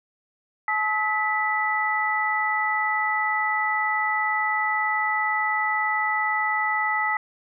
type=tone cluster; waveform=sine; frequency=859 / 1281 / 1976 Hz; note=A5 / E6 / B6; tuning=-42 / -50 / 0 cents; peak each=-26 / -27 / -24 dBFS; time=0.68-7.17 s; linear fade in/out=2 ms; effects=none